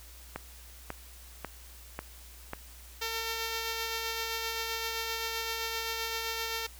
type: click train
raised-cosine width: 0.5 ms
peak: -20 dBFS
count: 5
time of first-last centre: 0.36-2.534 s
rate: 1.84 Hz
type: tone with tremolo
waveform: 5% pulse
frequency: 452.9 Hz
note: A#4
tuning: 50 cents flat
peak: -20 dBFS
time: 3.01-6.67 s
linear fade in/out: 10 ms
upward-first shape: sine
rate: 7.7 Hz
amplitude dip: 25%
effects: added 60 Hz sine -50 dBFS peak until 6.79 s + white hiss -53 dBFS RMS until 6.79 s